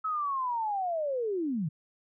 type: linear sweep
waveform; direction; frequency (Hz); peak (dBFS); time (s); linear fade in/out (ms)
sine; down; 1300 to 140; -28; 0.04-1.69; 10
effects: none